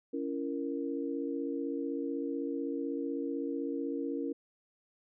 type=chord; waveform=sine; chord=A# diminished; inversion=first; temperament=just; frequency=279.7 / 335.6 / 466.2 Hz; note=C#4 / E4 / A#4; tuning=+16 / +31 / 0 cents; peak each=-35 / -38 / -38 dBFS; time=0.13-4.33 s; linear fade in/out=10 ms; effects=none